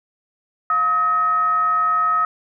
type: tone with frequency modulation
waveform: sine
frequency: 1274 Hz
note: D#6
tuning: 41 cents sharp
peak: -15 dBFS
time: 0.7-2.25 s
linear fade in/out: 2 ms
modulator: 567 Hz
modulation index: 0.31
effects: none